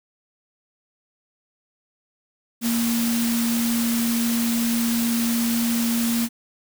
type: tone in noise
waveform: sine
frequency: 233.1 Hz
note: A#3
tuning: in tune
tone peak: -20 dBFS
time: 2.61-6.29 s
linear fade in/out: 50 ms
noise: white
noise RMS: -28 dBFS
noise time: 2.61-6.29 s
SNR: +5 dB
effects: none